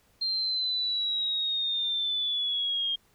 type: linear sweep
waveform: sine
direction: down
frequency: 4186 to 3214 Hz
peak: -26 dBFS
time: 0.21-2.96 s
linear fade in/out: 10 ms
effects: pink hiss -65 dBFS RMS until 3.14 s